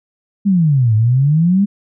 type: exponential two-way sweep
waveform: sine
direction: down then up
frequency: 207.7 to 106.1 to 207.7 Hz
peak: -9 dBFS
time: 0.45-1.66 s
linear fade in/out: 20 ms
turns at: 0.95 s
effects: none